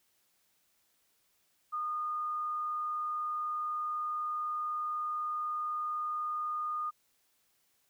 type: tone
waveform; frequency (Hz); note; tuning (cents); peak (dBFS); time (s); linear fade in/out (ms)
sine; 1224; D#6; -29; -32; 1.72-6.91; 20
effects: white hiss -73 dBFS RMS until 7.89 s